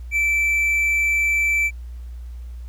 triangle tone, 2327 Hz, D7, 17 cents flat, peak -15 dBFS, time 0.11-1.71 s, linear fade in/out 50 ms, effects added 60 Hz sine -31 dBFS peak until 2.68 s + pink hiss -58 dBFS RMS until 2.68 s

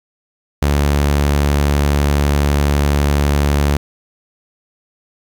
sawtooth tone, 72 Hz, D2, 34 cents flat, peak -8 dBFS, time 0.62-3.77 s, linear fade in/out 5 ms, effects 8-bit

